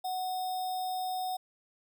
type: tone with sample-and-hold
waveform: sine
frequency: 740 Hz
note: F#5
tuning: in tune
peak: -31 dBFS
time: 0.04-1.37 s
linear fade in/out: 10 ms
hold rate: 4410 Hz
effects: none